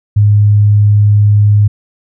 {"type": "tone", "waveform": "sine", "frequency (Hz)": 103.83, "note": "G#2", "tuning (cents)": 0, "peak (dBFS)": -4, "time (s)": [0.16, 1.68], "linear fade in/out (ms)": 10, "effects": []}